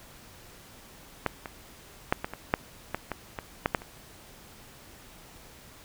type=clicks; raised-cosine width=0.5 ms; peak=-10 / -21 / -7 / -15 / -21 / -6 / -13 / -16 / -18 / -8 / -8 / -27 dBFS; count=12; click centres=1.263 / 1.458 / 2.125 / 2.245 / 2.336 / 2.539 / 2.946 / 3.117 / 3.388 / 3.659 / 3.748 / 3.819 s; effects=pink hiss -51 dBFS RMS until 5.84 s